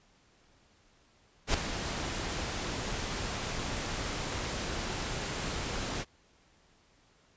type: noise with ADSR envelope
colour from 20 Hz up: pink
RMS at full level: -25 dBFS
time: 1.47-6.05 s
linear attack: 72 ms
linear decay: 3 ms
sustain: -10 dB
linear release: 43 ms
effects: pink hiss -65 dBFS RMS until 7.36 s + resampled to 16000 Hz